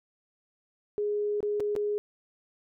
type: tone with dropouts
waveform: sine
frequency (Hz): 415.3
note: G#4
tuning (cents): 0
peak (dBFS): -26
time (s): 0.98-1.98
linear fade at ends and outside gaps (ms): 0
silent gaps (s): 1.405-1.429 / 1.599-1.604 / 1.753-1.763
effects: none